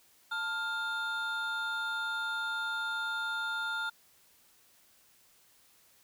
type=tone cluster; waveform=triangle; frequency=890 / 1404 / 3617 Hz; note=A5 / F6 / A7; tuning=+20 / +9 / +47 cents; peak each=-39 / -31 / -40 dBFS; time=0.31-3.9 s; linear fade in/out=10 ms; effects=white hiss -64 dBFS RMS until 6.03 s